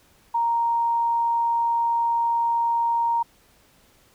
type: tone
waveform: sine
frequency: 932.3 Hz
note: A#5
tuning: in tune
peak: -19 dBFS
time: 0.34-3.23 s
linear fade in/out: 10 ms
effects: pink hiss -58 dBFS RMS until 4.14 s